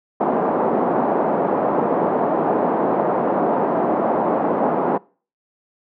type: band-pass noise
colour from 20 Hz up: white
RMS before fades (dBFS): -19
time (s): 0.2-4.98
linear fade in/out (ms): 10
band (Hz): 190 to 870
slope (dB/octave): 24
effects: noise-tail reverb RT60 0.4 s tail -25 dB re dry